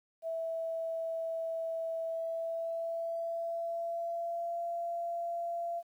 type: tone with pitch glide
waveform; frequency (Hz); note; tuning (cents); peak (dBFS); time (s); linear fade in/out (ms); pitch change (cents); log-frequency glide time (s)
sine; 656 to 683.9; E5 to F5; -9 to -36; -33; 0.22-5.83; 50; +73; 2.05-4.6
effects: 11-bit